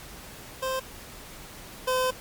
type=tone pair in turn; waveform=25% pulse; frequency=523.3 / 511.9 Hz; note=C5 / C5; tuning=0 / -38 cents; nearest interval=unison; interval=38 cents; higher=first; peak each=-23 / -19 dBFS; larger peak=second; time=0.62-0.8 / 1.87-2.11 s; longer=second; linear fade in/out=10 ms; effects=pink hiss -44 dBFS RMS until 2.2 s + MP3 96 kbps